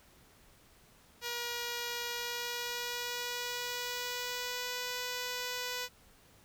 5% pulse tone with pitch glide, 478.3 to 495.2 Hz, A#4 to B4, +44 to +5 cents, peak -24 dBFS, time 1.21-5.89 s, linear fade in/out 50 ms, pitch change +61 cents, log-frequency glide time 2.09-4.86 s, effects pink hiss -62 dBFS RMS until 6.44 s

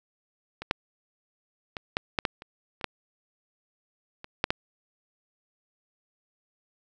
clicks, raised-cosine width 0.3 ms, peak -20 / -7 / -18 / -9 / -8 / -8 / -26 / -27 / -10 / -24 / -6 / -8 dBFS, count 12, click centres 0.62 / 0.711 / 1.768 / 1.969 / 2.188 / 2.252 / 2.421 / 2.812 / 2.843 / 4.244 / 4.441 / 4.505 s, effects none

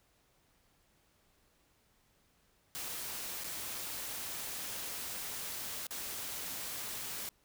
white noise with dropouts, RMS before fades -41 dBFS, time 2.75-7.29 s, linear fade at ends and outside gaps 0 ms, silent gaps 3.437-3.443 / 5.868-5.908 s, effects pink hiss -71 dBFS RMS until 7.44 s

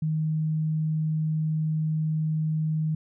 sine tone, 156.4 Hz, D#3, 9 cents sharp, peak -23 dBFS, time 0.02-2.95 s, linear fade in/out 5 ms, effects none

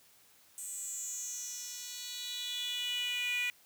10% pulse tone with high-pass filter sweep, 490 Hz, B4, 14 cents flat, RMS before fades -38 dBFS, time 0.58-3.5 s, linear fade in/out 0 ms, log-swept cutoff 8700 to 2300 Hz, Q 5.8, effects white hiss -63 dBFS RMS until 3.65 s + high-pass 60 Hz 12 dB/octave

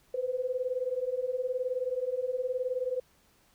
sine beating tone pair, 494.9 / 513.9 Hz, B4 / C5, +4 / -31 cents, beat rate 19 Hz, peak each -33 / -31 dBFS, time 0.14-3 s, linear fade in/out 5 ms, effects pink hiss -65 dBFS RMS until 3.54 s

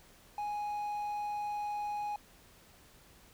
triangle tone, 830.6 Hz, G#5, in tune, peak -32 dBFS, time 0.38-2.16 s, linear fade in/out 2 ms, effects pink hiss -60 dBFS RMS until 3.33 s

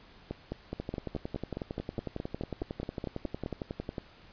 two click trains, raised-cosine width 2 ms, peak -21 / -21 dBFS, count 36 / 16, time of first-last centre 0.8-3.982 / 0.31-3.461 s, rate 11 / 4.76 Hz, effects pink hiss -56 dBFS RMS until 4.32 s + resampled to 11025 Hz

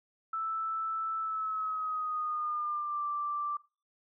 sine tone with pitch glide, 1318.5 to 1174.6 Hz, E6 to D6, 0 to 0 cents, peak -31 dBFS, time 0.33-3.57 s, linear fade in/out 5 ms, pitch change -200 cents, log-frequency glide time 1.19-3.05 s, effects noise-tail reverb RT60 0.3 s tail -19 dB re dry

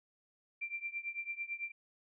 sine tone with tremolo, 2360 Hz, D7, 8 cents sharp, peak -34 dBFS, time 0.61-1.72 s, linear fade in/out 10 ms, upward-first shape triangle, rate 9 Hz, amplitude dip 95%, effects none

